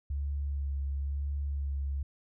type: tone with vibrato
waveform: sine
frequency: 70.2 Hz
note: C#2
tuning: 22 cents sharp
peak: -30 dBFS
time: 0.1-2.03 s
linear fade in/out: 5 ms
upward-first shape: sine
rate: 1 Hz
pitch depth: 22 cents each way
effects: none